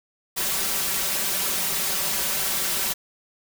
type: noise with comb filter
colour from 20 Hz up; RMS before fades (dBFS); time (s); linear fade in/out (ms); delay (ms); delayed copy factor
white; -25; 0.36-2.94; 20; 5.2; +0.8
effects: none